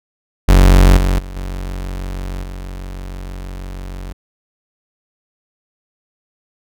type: tone with level steps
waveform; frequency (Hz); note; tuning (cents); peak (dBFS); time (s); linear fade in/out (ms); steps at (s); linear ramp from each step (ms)
40% pulse; 46.25; F#1; 0; -4 / -11 / -26 / -21 / -25; 0.48-4.13; 10; 0.97 / 1.19 / 1.36 / 2.43; 2
effects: none